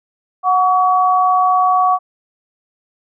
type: tone pair together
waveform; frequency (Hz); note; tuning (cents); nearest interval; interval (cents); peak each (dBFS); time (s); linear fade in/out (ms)
sine; 734.8 / 1131; F#5 / C#6; -12 / +34; perfect fifth; 746; -13; 0.43-1.99; 50
effects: none